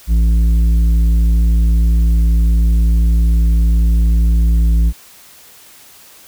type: tone with tanh clipping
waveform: sine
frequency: 56.3 Hz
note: A1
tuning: 40 cents sharp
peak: -10 dBFS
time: 0.07-4.93 s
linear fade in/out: 50 ms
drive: 8 dB
effects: white hiss -42 dBFS RMS until 6.27 s